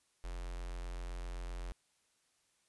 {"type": "tone with notch filter", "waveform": "square", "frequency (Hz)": 43.88, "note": "F1", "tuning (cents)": 9, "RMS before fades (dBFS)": -42, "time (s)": [0.24, 1.72], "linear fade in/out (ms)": 0, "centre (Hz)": 170, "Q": 0.57, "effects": ["white hiss -75 dBFS RMS until 2.68 s", "resampled to 24000 Hz"]}